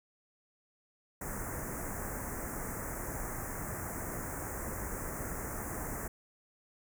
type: band-stop noise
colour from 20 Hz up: pink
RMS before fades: -39 dBFS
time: 1.21-6.08 s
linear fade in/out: 5 ms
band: 2000 to 6500 Hz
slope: 48 dB/octave
effects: none